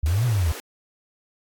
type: exponential two-way sweep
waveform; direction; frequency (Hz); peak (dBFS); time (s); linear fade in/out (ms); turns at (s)
sine; up then down; 69.3 to 127.3 to 74; -18; 0.03-0.52; 5; 0.25
type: high-pass noise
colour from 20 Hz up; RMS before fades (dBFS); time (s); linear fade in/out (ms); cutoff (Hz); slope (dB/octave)
pink; -37; 0.06-0.6; 0; 250; 96
effects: AAC 64 kbps